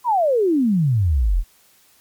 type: exponential sweep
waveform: sine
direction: down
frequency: 1030 to 36 Hz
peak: -14 dBFS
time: 0.04-1.44 s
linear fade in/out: 50 ms
effects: white hiss -55 dBFS RMS until 2 s + MP3 96 kbps